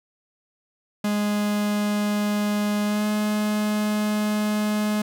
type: tone with pitch glide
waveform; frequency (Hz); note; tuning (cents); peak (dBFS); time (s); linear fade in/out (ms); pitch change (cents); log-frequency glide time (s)
45% pulse; 207.7 to 211; G#3 to G#3; 0 to +28; -21; 1.04-5.02; 5; +28; 2.85-3.06
effects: none